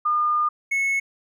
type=tone pair in turn; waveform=sine / triangle; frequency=1213 / 2195 Hz; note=D#6 / C#7; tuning=-44 / -18 cents; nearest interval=minor seventh; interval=1026 cents; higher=second; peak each=-18 dBFS; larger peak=neither; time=0.05-0.49 / 0.71-1 s; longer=first; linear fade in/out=10 ms; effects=none